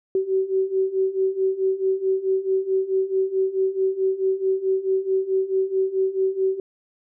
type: beating tone pair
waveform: sine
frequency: 378.8 / 383.4 Hz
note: F#4 / G4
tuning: +41 / -38 cents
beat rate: 4.6 Hz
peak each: -24 / -21 dBFS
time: 0.15-6.6 s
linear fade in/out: 2 ms
effects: none